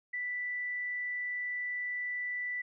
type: tone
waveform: sine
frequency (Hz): 1975.5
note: B6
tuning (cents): 0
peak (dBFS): -33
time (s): 0.13-2.62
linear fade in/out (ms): 10
effects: none